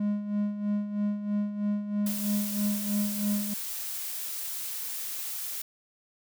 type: tone with tremolo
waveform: triangle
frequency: 206.5 Hz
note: G#3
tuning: 10 cents flat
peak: -22 dBFS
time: 0-3.54 s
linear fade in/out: 5 ms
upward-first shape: sine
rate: 3.1 Hz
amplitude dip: 65%
type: noise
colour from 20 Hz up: blue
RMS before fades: -35 dBFS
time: 2.06-5.62 s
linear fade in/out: 5 ms
effects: none